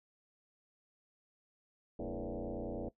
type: tone with frequency modulation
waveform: sine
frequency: 118.5 Hz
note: A#2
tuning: 29 cents sharp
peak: -37 dBFS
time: 1.99-2.89 s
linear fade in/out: 5 ms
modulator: 89.9 Hz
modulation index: 6.1
effects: noise-tail reverb RT60 0.1 s tail -17 dB re dry